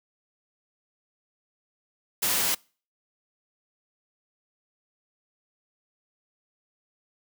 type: noise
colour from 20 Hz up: white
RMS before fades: -25 dBFS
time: 2.22-2.55 s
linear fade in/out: 10 ms
effects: noise-tail reverb RT60 0.4 s tail -26 dB re dry + high-pass 100 Hz 12 dB/octave